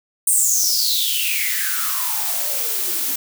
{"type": "noise with high-pass filter sweep", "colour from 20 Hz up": "blue", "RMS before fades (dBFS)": -20, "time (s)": [0.27, 3.16], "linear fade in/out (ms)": 5, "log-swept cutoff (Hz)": [9100, 250], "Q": 9.3, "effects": []}